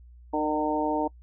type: harmonic tone with a mistuned harmonic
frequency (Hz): 152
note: D#3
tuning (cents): -40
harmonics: 2 / 3 / 4 / 5 / 6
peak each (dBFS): -28 / -32 / -31 / -32 / -29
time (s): 0.33-1.08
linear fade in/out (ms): 10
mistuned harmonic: 3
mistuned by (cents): +22
effects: noise-tail reverb RT60 0.1 s tail -26 dB re dry + added 60 Hz sine -47 dBFS peak until 1.22 s